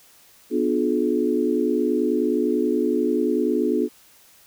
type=chord; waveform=sine; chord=B diminished seventh; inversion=none; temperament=just; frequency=246.9 / 296.3 / 355.6 / 426.7 Hz; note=B3 / D4 / F4 / Ab4; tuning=0 / +15 / +31 / +47 cents; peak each=-24 dBFS; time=0.5-3.89 s; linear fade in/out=50 ms; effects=white hiss -53 dBFS RMS until 4.46 s